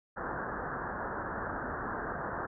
white low-pass noise, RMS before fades -37 dBFS, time 0.16-2.47 s, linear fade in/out 20 ms, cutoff 1700 Hz, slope 96 dB/octave, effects none

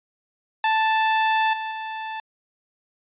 sawtooth tone with level steps, 880 Hz, A5, in tune, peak -14 / -23 / -25 dBFS, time 0.64-2.2 s, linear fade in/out 2 ms, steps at 1.53 / 1.71 s, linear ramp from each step 5 ms, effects resampled to 8000 Hz

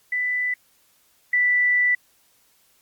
sine tone pair in turn, 1989 / 1974.1 Hz, B6 / B6, +12 / -1 cents, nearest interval unison, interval 13 cents, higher first, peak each -21 / -16 dBFS, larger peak second, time 0.12-0.54 / 1.33-1.95 s, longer second, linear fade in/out 5 ms, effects white hiss -61 dBFS RMS until 2.81 s + Opus 48 kbps

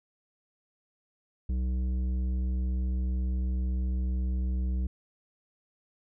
triangle tone with tanh clipping, 63 Hz, B1, 35 cents sharp, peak -28 dBFS, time 1.49-4.87 s, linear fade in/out 5 ms, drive 14 dB, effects none

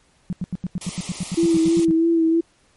sine tone bursts, 180.5 Hz, F#3, 43 cents flat, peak -21 dBFS, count 15, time 0.3-1.91 s, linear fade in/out 0 ms, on 28 ms, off 85 ms
white band-stop noise, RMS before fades -33 dBFS, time 0.81-1.85 s, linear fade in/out 5 ms, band 1300 to 1900 Hz, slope 96 dB/octave
sine tone with vibrato, 329.6 Hz, E4, in tune, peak -14 dBFS, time 1.37-2.41 s, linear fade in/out 10 ms, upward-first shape sine, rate 3.1 Hz, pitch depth 32 cents each way
effects pink hiss -59 dBFS RMS until 2.76 s + MP3 48 kbps

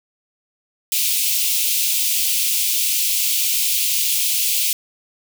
white high-pass noise, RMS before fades -19 dBFS, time 0.92-4.73 s, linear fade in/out 2 ms, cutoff 2400 Hz, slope 48 dB/octave, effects none

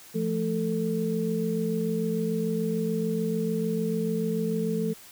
sine tone cluster, 171.7 / 218.5 / 444 Hz, F3 / A3 / A4, -29 / -12 / +16 cents, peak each -29 dBFS, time 0.14-4.94 s, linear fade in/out 20 ms, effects white hiss -49 dBFS RMS until 5.11 s

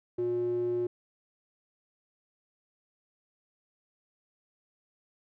square tone with band-pass filter, 119.5 Hz, A#2, 43 cents sharp, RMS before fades -30 dBFS, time 0.18-0.87 s, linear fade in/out 5 ms, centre 370 Hz, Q 7.3, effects none

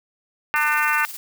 harmonic tone, 300.1 Hz, D4, 38 cents sharp, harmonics 3 / 4 / 5 / 6 / 7 / 8 / 9, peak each -26 / -24 / -22 / -25 / -27 / -30 / -28 dBFS, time 0.54-1.05 s, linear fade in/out 0 ms
blue noise with tremolo, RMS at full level -33 dBFS, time 0.56-1.17 s, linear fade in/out 0 ms, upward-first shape square, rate 19 Hz, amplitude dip 45%
effects none

